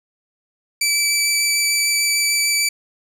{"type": "tone with vibrato", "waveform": "15% pulse", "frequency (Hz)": 2314, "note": "D7", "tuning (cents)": -26, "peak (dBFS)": -9, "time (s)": [0.81, 2.69], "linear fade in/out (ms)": 5, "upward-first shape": "triangle", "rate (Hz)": 6.7, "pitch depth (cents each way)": 9, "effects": []}